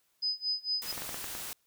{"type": "tone with tremolo", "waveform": "sine", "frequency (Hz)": 5010, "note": "D#8", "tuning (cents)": 11, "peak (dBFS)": -27, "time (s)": [0.22, 0.92], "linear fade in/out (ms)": 10, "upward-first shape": "sine", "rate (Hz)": 4.4, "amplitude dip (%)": 95}
{"type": "noise", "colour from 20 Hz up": "white", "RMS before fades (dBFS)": -40, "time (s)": [0.82, 1.53], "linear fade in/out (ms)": 0}
{"type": "clicks", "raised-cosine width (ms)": 0.5, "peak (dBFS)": -25, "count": 7, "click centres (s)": [0.927, 0.978, 1.02, 1.092, 1.144, 1.243, 1.351]}
{"effects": ["white hiss -73 dBFS RMS until 1.66 s"]}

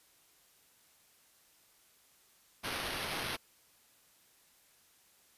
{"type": "noise with sample-and-hold", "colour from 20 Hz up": "blue", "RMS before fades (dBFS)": -38, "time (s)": [2.63, 3.37], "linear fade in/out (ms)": 20, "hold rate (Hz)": 7350, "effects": ["white hiss -66 dBFS RMS until 5.37 s", "resampled to 32000 Hz"]}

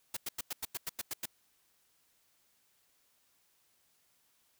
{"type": "noise bursts", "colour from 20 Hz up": "white", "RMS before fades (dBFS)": -37, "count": 10, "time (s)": [0.14, 1.257], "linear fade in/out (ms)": 5, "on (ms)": 28, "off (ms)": 93, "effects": ["white hiss -72 dBFS RMS until 4.59 s"]}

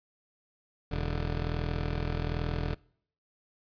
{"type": "tone pair together", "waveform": "15% pulse", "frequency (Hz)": [41.2, 146.83], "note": ["E1", "D3"], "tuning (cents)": [0, 0], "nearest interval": "octave + minor seventh", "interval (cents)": 2200, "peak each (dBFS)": [-24, -31], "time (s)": [0.91, 2.75], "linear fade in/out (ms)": 10, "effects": ["noise-tail reverb RT60 0.6 s tail -24 dB re dry", "resampled to 11025 Hz"]}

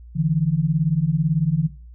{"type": "beating tone pair", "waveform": "sine", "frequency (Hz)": [146.83, 164.83], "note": ["D3", "E3"], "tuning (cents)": [0, 0], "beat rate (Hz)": 18, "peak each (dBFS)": -20, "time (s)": [0.15, 1.68], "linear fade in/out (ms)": 20, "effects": ["noise-tail reverb RT60 0.4 s tail -17 dB re dry", "added 59 Hz sine -39 dBFS peak until 1.94 s"]}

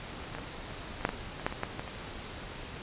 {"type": "clicks", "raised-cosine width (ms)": 0.5, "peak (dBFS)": [-21, -25, -27, -25, -10, -17, -25, -12, -22, -15, -20, -26], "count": 12, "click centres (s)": [0.35, 0.385, 0.708, 1.01, 1.051, 1.091, 1.397, 1.465, 1.525, 1.634, 1.795, 1.878], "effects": ["pink hiss -42 dBFS RMS until 2.82 s", "resampled to 8000 Hz"]}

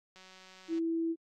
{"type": "click train", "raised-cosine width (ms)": 0.2, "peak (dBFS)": -37, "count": 118, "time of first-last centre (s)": [0.16, 0.786], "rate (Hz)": 187}
{"type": "tone", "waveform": "sine", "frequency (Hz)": 329.6, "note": "E4", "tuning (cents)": 0, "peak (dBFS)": -29, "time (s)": [0.68, 1.16], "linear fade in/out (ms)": 50}
{"effects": ["AAC 64 kbps"]}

